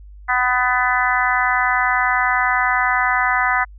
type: harmonic tone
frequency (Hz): 250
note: B3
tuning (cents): +21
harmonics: 3 / 4 / 5 / 6 / 7 / 8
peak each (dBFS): -22 / -22 / -22 / -22 / -22 / -22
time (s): 0.28-3.65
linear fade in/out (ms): 20
effects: added 50 Hz sine -37 dBFS peak until 3.78 s